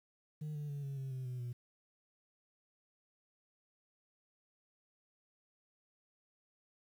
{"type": "tone with pitch steps", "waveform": "sine", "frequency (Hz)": [152.2, 147.44, 142.83, 138.36, 134.04, 129.85, 125.79, 121.85], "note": ["D#3", "D3", "D3", "C#3", "C3", "C3", "B2", "B2"], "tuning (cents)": [-38, 7, -48, -3, 42, -13, 32, -23], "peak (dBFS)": -36, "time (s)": [0.41, 1.53], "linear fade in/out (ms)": 10, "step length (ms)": 140, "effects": ["tanh soft clip ceiling -38 dBFS", "11-bit"]}